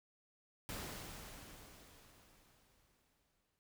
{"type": "noise with exponential decay", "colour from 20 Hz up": "pink", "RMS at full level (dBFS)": -44, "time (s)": [0.69, 3.59], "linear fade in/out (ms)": 0, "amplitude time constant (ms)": 630, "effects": []}